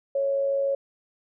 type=tone with amplitude modulation; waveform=sine; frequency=552 Hz; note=C#5; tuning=7 cents flat; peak=-20 dBFS; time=0.15-0.75 s; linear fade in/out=5 ms; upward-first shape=sine; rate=106 Hz; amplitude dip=35%; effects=none